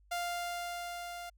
sawtooth tone with level ramp, 698.5 Hz, F5, in tune, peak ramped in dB -29 to -38 dBFS, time 0.11-1.3 s, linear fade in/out 10 ms, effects added 50 Hz sine -61 dBFS peak until 1.37 s

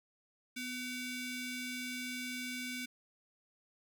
sawtooth ring-modulated tone, 1259 Hz, D#6, 20 cents sharp, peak -32 dBFS, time 0.56-2.86 s, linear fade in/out 10 ms, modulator 1010 Hz, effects none

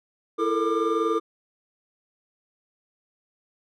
triangle tone cluster, 332.5 / 437.2 / 457.6 / 1197 Hz, E4 / A4 / A#4 / D6, +15 / -11 / -32 / +33 cents, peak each -25 dBFS, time 0.38-1.2 s, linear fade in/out 20 ms, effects none

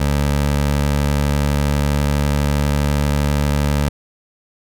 20% pulse tone with pitch glide, 71.8 to 72.51 Hz, D2 to D2, -39 to -22 cents, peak -10 dBFS, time 0-3.89 s, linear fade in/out 5 ms, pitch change +17 cents, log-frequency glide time 0.3-3.19 s, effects none

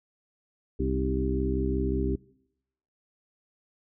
harmonic tone with a mistuned harmonic, 65.41 Hz, C2, in tune, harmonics 1 / 2 / 3 / 4 / 5 / 6, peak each -29 / -34 / -35 / -32 / -34 / -31 dBFS, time 0.79-2.16 s, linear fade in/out 10 ms, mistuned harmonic 5, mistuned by -43 cents, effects noise-tail reverb RT60 0.8 s tail -23 dB re dry

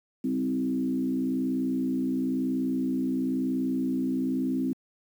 sine tone with frequency modulation, 260.4 Hz, C4, 8 cents flat, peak -24 dBFS, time 0.24-4.73 s, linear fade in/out 5 ms, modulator 61 Hz, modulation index 0.93, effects high-pass 150 Hz 12 dB/octave + 9-bit

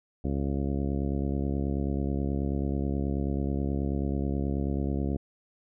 harmonic tone, 69.3 Hz, C#2, in tune, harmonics 1 / 2 / 3 / 4 / 5 / 6 / 7 / 8 / 9 / 10, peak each -30 / -33 / -33 / -34 / -38 / -40 / -46 / -44 / -53 / -47 dBFS, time 0.24-5.17 s, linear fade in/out 5 ms, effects none

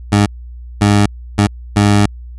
20% pulse tone bursts at uneven times, 102.5 Hz, G#2, 22 cents flat, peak -3 dBFS, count 4, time 0.12-0.26 / 0.81-1.06 / 1.38-1.47 / 1.76-2.06 s, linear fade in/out 5 ms, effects added 60 Hz sine -28 dBFS peak until 2.38 s + resampled to 24000 Hz

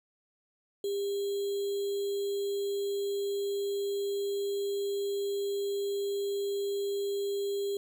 sine tone with sample-and-hold, 400.2 Hz, G4, 36 cents sharp, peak -29 dBFS, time 0.84-7.77 s, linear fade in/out 2 ms, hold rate 3675 Hz, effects none

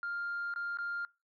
sine tone with dropouts, 1400 Hz, F6, 4 cents sharp, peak -33 dBFS, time 0.03-1.05 s, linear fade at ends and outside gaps 1 ms, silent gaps 0.539-0.56 / 0.772-0.786 s, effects noise-tail reverb RT60 0.3 s tail -25 dB re dry + tanh soft clip ceiling -31 dBFS

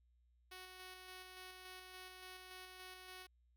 5% pulse tone with tremolo, 370 Hz, F#4, in tune, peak -40 dBFS, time 0.51-3.27 s, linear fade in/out 10 ms, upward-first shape square, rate 3.5 Hz, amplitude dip 30%, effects added 60 Hz sine -70 dBFS peak until 3.56 s

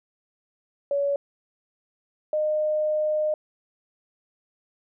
sine tone pair in turn, 565 / 612 Hz, C#5 / D#5, +33 / -29 cents, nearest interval minor second, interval 138 cents, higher second, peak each -21 / -21 dBFS, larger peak neither, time 0.91-1.16 / 2.33-3.34 s, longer second, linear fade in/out 2 ms, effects none

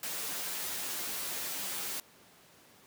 white noise with comb filter, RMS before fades -37 dBFS, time 0.03-2 s, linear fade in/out 2 ms, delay 11 ms, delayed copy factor +0.7, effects pink hiss -59 dBFS RMS until 2.86 s + high-pass 150 Hz 12 dB/octave

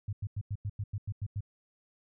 sine tone bursts, 102.2 Hz, G#2, 27 cents flat, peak -31 dBFS, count 10, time 0.08-1.407 s, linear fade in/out 5 ms, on 49 ms, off 93 ms, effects none

